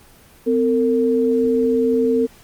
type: tone pair together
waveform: sine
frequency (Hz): 255.2 / 454.4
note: C4 / A#4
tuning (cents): -43 / -44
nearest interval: minor seventh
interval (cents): 999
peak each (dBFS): -18 / -16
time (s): 0.46-2.27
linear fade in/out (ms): 20
effects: pink hiss -48 dBFS RMS until 2.43 s + Opus 24 kbps